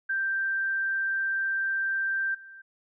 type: tone with level steps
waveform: sine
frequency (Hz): 1571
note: G6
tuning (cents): +3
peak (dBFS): -25 / -44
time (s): 0.09-2.62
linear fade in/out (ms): 10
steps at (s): 2.34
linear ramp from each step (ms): 10
effects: none